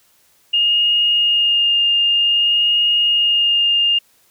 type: tone with vibrato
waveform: sine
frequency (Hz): 2836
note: F7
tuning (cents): +26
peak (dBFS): -12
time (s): 0.53-3.99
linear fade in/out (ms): 10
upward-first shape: sine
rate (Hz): 0.53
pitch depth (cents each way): 12
effects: white hiss -56 dBFS RMS until 4.3 s